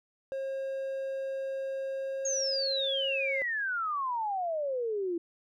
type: tone with pitch glide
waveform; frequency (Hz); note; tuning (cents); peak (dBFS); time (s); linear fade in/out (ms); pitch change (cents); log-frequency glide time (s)
triangle; 538 to 542.1; C5 to C#5; +48 to -39; -30; 0.32-3.42; 0; +13; 1.94-3.05
type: exponential sweep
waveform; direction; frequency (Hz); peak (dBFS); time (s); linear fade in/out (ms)
sine; down; 6640 to 331.9; -29; 2.25-5.18; 5
effects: none